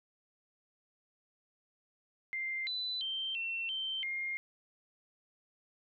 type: tone with pitch steps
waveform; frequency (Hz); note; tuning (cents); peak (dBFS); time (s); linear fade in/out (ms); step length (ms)
sine; 2096 / 3996 / 3132 / 2704 / 3114 / 2125; C7 / B7 / G7 / E7 / G7 / C7; +2 / +20 / -2 / +43 / -12 / +26; -34; 2.33-4.37; 0; 340
effects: none